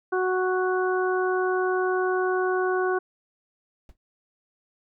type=harmonic tone; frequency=370 Hz; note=F#4; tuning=in tune; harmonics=1 / 2 / 3 / 4; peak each=-23 / -30 / -31 / -30 dBFS; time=0.12-2.99 s; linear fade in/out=10 ms
type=noise with exponential decay; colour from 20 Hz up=brown; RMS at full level=-41 dBFS; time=3.89-3.97 s; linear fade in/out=1 ms; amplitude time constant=17 ms
effects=none